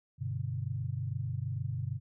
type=chord; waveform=sine; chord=G major; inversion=none; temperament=equal with one note detuned; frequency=98 / 124.47 / 146.83 Hz; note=G2 / B2 / D3; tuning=0 / +14 / 0 cents; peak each=-37 / -35 / -39 dBFS; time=0.18-2 s; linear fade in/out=50 ms; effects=none